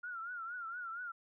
sine tone with vibrato, 1400 Hz, F6, 4 cents sharp, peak -40 dBFS, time 0.03-1.12 s, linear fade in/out 10 ms, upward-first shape triangle, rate 4.3 Hz, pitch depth 120 cents each way, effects none

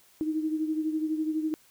sine beating tone pair, 311.1 / 323.1 Hz, D#4 / E4, 0 / -35 cents, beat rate 12 Hz, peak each -27 / -34 dBFS, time 0.21-1.54 s, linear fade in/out 0 ms, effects white hiss -60 dBFS RMS until 1.7 s

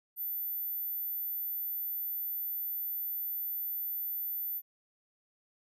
sine tone, 14040 Hz, A9, 5 cents flat, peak -33 dBFS, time 0.16-4.62 s, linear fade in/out 50 ms, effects none

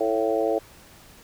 harmonic tone with a mistuned harmonic, 110.6 Hz, A2, 9 cents sharp, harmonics 3 / 4 / 5 / 6 / 7, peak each -28 / -25 / -26 / -27 / -32 dBFS, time 0-0.59 s, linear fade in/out 10 ms, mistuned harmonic 6, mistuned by +27 cents, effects pink hiss -50 dBFS RMS until 1.23 s

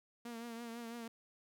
sawtooth tone with vibrato, 233.1 Hz, A#3, in tune, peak -40 dBFS, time 0.25-1.08 s, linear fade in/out 5 ms, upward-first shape triangle, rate 6 Hz, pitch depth 53 cents each way, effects none

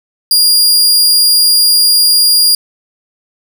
sawtooth tone, 4827 Hz, D8, 47 cents sharp, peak -3 dBFS, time 0.31-2.55 s, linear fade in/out 2 ms, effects none

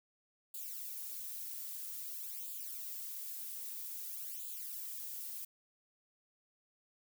violet noise with flanger, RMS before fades -44 dBFS, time 0.54-5.45 s, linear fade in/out 5 ms, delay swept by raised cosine 0.26 to 3.76 ms, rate 0.51 Hz, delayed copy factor +0.9, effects none

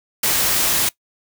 white noise, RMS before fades -18 dBFS, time 0.23-0.89 s, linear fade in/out 5 ms, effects noise-tail reverb RT60 0.1 s tail -20 dB re dry

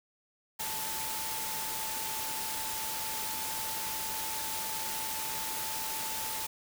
sine tone in noise, 880 Hz, A5, in tune, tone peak -41 dBFS, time 0.59-6.47 s, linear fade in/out 10 ms, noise white, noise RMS -36 dBFS, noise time 0.59-6.47 s, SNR -8 dB, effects none

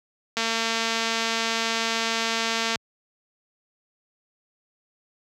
click train, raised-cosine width 0.2 ms, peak -8 dBFS, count 543, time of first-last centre 0.37-2.758 s, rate 227 Hz, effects high-pass 80 Hz 12 dB/octave

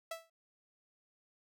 sawtooth tone with exponential decay, 658 Hz, E5, 3 cents flat, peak -33 dBFS, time 0.11-0.3 s, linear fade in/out 5 ms, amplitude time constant 40 ms, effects none

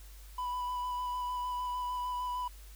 triangle tone with vibrato, 991 Hz, B5, 6 cents sharp, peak -31 dBFS, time 0.38-2.48 s, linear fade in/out 5 ms, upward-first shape square, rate 6.6 Hz, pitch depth 12 cents each way, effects added 50 Hz sine -48 dBFS peak until 2.75 s + white hiss -58 dBFS RMS until 2.75 s

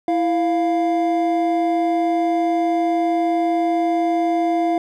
triangle tone pair together, 330.9 / 698.5 Hz, E4 / F5, +7 / 0 cents, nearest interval octave + minor second, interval 1293 cents, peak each -17 dBFS, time 0.08-4.78 s, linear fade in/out 2 ms, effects none

